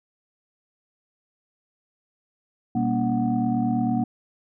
sine tone cluster, 122.1 / 197.9 / 235.5 / 284.5 / 740 Hz, B2 / G3 / A#3 / C#4 / F#5, -19 / +17 / +18 / +45 / 0 cents, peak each -29 / -29 / -22 / -28 / -29 dBFS, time 2.75-4.04 s, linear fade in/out 5 ms, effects tanh soft clip ceiling -11 dBFS

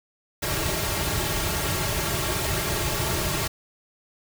pink noise with comb filter, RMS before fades -26 dBFS, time 0.42-3.48 s, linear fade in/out 10 ms, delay 4 ms, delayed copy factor -0.85, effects none

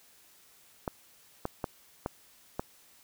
clicks, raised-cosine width 1 ms, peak -17 dBFS, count 5, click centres 0.878 / 1.454 / 1.642 / 2.061 / 2.595 s, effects white hiss -60 dBFS RMS until 3.03 s

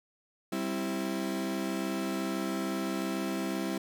35% pulse chord, C major, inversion second, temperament equal with one note detuned, 196 / 263.6 / 329.6 Hz, G3 / C4 / E4, 0 / +13 / 0 cents, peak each -33 / -35 / -33 dBFS, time 0.52-3.78 s, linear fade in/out 5 ms, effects none

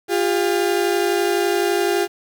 35% pulse tone pair together, 350.8 / 402.7 Hz, F4 / G4, +8 / +47 cents, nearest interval major second, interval 239 cents, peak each -18 dBFS, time 0.08-2.08 s, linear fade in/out 50 ms, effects 8-bit

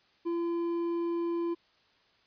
sine tone with hard clipping, 339.9 Hz, F4, 47 cents flat, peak -30 dBFS, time 0.25-1.55 s, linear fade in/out 20 ms, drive 5 dB, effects white hiss -66 dBFS RMS until 2.26 s + resampled to 11025 Hz

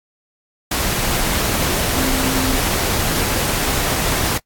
sine tone in noise, 261.6 Hz, C4, in tune, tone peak -21 dBFS, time 1.96-2.57 s, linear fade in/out 5 ms, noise pink, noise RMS -19 dBFS, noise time 0.71-4.38 s, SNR -5 dB, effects noise-tail reverb RT60 0.1 s tail -21 dB re dry + AAC 64 kbps

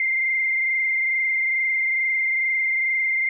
sine tone with frequency modulation, 2100 Hz, C7, 6 cents sharp, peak -19 dBFS, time 0-3.29 s, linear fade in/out 2 ms, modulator 22.3 Hz, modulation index 1.5, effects none

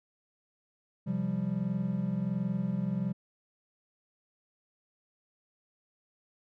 triangle chord, C suspended fourth, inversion none, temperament equal, 130.81 / 174.61 / 196 Hz, C3 / F3 / G3, 0 / 0 / 0 cents, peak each -34 / -31 / -30 dBFS, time 1.06-3.13 s, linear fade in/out 20 ms, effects none

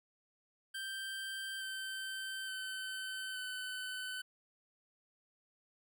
25% pulse tone with pitch steps, 1568 / 1549.1 / 1530.4 / 1512 Hz, G6 / G6 / G6 / F#6, 0 / -21 / -42 / +37 cents, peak -36 dBFS, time 0.74-4.22 s, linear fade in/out 10 ms, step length 870 ms, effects none

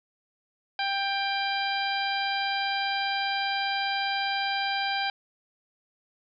harmonic tone with a mistuned harmonic, 790 Hz, G5, 13 cents sharp, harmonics 1 / 2 / 3 / 4 / 5 / 6, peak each -29 / -32 / -34 / -35 / -36 / -37 dBFS, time 0.79-5.1 s, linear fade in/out 2 ms, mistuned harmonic 6, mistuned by +20 cents, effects none

